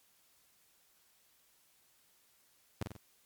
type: tone with echo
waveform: sawtooth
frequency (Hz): 103.83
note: G#2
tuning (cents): 0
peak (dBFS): -29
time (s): 2.81-2.83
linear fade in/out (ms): 5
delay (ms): 46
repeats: 3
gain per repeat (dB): -5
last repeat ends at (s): 2.968
effects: white hiss -69 dBFS RMS until 3.25 s + MP3 96 kbps